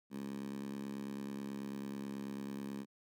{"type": "tone with high-pass filter", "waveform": "10% pulse", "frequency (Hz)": 69.2, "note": "C#2", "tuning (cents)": -2, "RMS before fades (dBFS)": -43, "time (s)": [0.1, 2.86], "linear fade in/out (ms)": 50, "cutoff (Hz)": 210, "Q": 3.5, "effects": []}